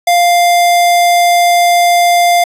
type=tone; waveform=square; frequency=698.5 Hz; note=F5; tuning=in tune; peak=-7 dBFS; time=0.07-2.44 s; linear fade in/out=5 ms; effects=resampled to 32000 Hz + 8-bit